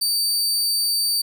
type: tone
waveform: sawtooth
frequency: 4613 Hz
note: D8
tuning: 32 cents flat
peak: -16 dBFS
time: 0.01-1.22 s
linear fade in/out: 10 ms
effects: none